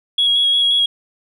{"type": "tone with vibrato", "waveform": "sine", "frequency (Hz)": 3322, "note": "G#7", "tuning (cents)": 0, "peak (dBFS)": -11, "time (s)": [0.18, 0.86], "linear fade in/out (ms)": 5, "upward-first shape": "square", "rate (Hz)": 5.7, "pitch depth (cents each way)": 12, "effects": ["tanh soft clip ceiling -8 dBFS"]}